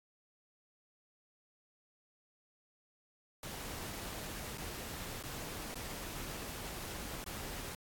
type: noise with dropouts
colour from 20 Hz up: pink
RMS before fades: -44 dBFS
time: 3.43-7.75 s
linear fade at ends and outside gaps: 2 ms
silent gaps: 4.576-4.581 / 5.228-5.236 / 5.745-5.755 / 7.242-7.262 s
effects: AAC 64 kbps